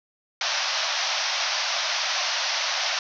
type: band-pass noise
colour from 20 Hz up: white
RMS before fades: -26 dBFS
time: 0.41-2.99 s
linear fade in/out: 2 ms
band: 570 to 6000 Hz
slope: 96 dB/octave
effects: none